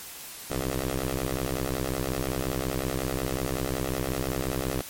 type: ring-modulated tone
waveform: 10% pulse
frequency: 65.5 Hz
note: C2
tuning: 2 cents sharp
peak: -16 dBFS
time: 0.5-4.82 s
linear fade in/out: 5 ms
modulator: 224 Hz
effects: white hiss -41 dBFS RMS until 4.89 s + MP3 64 kbps